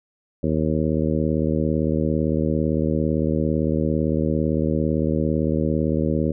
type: harmonic tone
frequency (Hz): 77.78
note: D#2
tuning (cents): 0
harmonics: 1 / 2 / 3 / 4 / 5 / 6 / 7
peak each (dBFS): -27 / -24 / -24 / -26 / -29 / -29 / -29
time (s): 0.43-6.32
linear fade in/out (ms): 5
effects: none